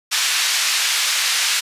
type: band-pass noise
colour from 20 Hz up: white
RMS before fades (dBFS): -19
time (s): 0.11-1.61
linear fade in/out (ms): 20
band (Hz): 1600 to 5600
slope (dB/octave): 12
effects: resampled to 32000 Hz